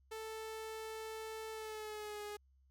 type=tone with pitch glide; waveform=sawtooth; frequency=440.5 to 415.8 Hz; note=A4 to G#4; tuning=+2 to +2 cents; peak=-39 dBFS; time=0.11-2.37 s; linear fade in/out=10 ms; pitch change=-100 cents; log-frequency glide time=1.52-2.23 s; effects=added 66 Hz sine -66 dBFS peak until 2.7 s + MP3 96 kbps